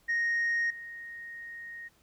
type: tone with level steps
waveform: sine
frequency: 1864.7 Hz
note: A#6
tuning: in tune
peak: -24 / -40 dBFS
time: 0.08-1.89 s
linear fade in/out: 20 ms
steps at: 0.7 s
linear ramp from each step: 5 ms
effects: tanh soft clip ceiling -24 dBFS + pink hiss -66 dBFS RMS until 2.02 s